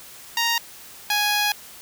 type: tone pair in turn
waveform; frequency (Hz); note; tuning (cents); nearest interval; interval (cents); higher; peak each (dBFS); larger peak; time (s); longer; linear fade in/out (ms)
10% pulse; 932.3 / 830.6; A#5 / G#5; 0 / 0; major second; 200; first; -11; neither; 0.37-0.58 / 1.1-1.52; second; 2
effects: white hiss -43 dBFS RMS until 1.81 s